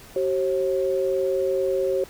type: tone pair together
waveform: sine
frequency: 381 / 538.8 Hz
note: G4 / C#5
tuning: -49 / -49 cents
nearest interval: tritone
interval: 600 cents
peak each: -23 dBFS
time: 0.16-2.04 s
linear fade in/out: 2 ms
effects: pink hiss -46 dBFS RMS until 2.09 s